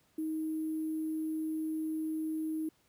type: tone with sample-and-hold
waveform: sine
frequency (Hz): 314.7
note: D#4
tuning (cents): +20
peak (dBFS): -32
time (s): 0.18-2.69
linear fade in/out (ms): 5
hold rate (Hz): 11025
effects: pink hiss -70 dBFS RMS until 2.88 s + high-pass 60 Hz 12 dB/octave